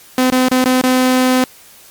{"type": "tone with dropouts", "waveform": "sawtooth", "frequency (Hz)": 255.6, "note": "C4", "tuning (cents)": -40, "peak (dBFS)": -6, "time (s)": [0.18, 1.44], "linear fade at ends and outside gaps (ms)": 2, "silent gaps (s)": [[0.302, 0.322], [0.485, 0.514], [0.642, 0.657], [0.814, 0.837]], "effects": ["white hiss -42 dBFS RMS until 1.9 s", "MP3 96 kbps"]}